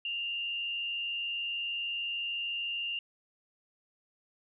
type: tone with frequency modulation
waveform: sine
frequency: 2800 Hz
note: F7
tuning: 4 cents sharp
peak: -32 dBFS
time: 0.05-2.99 s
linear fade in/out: 2 ms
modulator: 86.5 Hz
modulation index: 0.66
effects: none